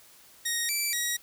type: tone with pitch steps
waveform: 10% pulse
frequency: 1872 / 2327 / 1905 Hz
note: A#6 / D7 / A#6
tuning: +7 / -17 / +37 cents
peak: -18 dBFS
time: 0.45-1.17 s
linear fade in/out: 10 ms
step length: 240 ms
effects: white hiss -55 dBFS RMS until 1.22 s